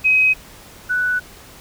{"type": "tone pair in turn", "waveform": "sine", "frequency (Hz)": [2531, 1484.2], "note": ["D#7", "F#6"], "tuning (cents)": [29, 5], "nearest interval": "major sixth", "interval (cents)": 924, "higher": "first", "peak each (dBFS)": [-11, -16], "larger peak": "first", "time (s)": [[0.04, 0.34], [0.89, 1.2]], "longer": "second", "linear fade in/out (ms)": 20, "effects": ["pink hiss -42 dBFS RMS until 1.6 s"]}